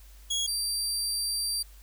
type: tone pair in turn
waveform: 25% pulse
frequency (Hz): 3322 / 4698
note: G#7 / D8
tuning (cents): 0 / 0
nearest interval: tritone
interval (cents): 600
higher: second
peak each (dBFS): -23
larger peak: neither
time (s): 0.3-0.47 / 0.47-1.63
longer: second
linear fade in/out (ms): 10
effects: added 50 Hz sine -48 dBFS peak until 1.82 s + white hiss -58 dBFS RMS until 1.82 s